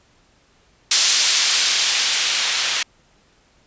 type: noise with low-pass filter sweep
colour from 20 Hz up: violet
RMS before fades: -18 dBFS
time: 0.91-2.83 s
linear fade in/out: 5 ms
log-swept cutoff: 4900 to 2900 Hz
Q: 0.87
effects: pink hiss -57 dBFS RMS until 3.66 s + resampled to 16000 Hz